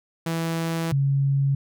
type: tone pair in turn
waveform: sawtooth / sine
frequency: 164.81 / 138.32 Hz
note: E3 / C#3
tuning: 0 / -3 cents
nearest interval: minor third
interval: 303 cents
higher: first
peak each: -20 / -18 dBFS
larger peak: second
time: 0.26-0.92 / 0.92-1.55 s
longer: first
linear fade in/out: 5 ms
effects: none